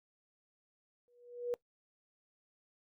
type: tone with exponential growth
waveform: sine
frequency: 484.1 Hz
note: B4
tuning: 35 cents flat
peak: -30 dBFS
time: 1.08-1.54 s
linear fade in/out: 0 ms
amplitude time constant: 100 ms
effects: noise-tail reverb RT60 0.1 s tail -22 dB re dry + Opus 48 kbps